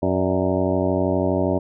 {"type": "harmonic tone with a mistuned harmonic", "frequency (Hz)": 92.5, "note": "F#2", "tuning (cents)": 0, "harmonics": [1, 2, 3, 4, 5, 6, 7, 8, 9, 10], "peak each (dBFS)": [-26, -26, -24, -25, -30, -25, -27, -36, -36, -34], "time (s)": [0.02, 1.59], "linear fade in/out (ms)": 10, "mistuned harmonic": 6, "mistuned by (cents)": 78, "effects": []}